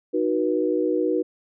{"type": "chord", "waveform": "sine", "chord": "B major", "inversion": "first", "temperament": "equal with one note detuned", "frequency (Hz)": [311.1, 370, 483.7], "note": ["D#4", "F#4", "B4"], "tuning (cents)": [0, 0, -36], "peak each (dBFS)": -24, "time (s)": [0.13, 1.23], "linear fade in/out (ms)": 20, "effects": []}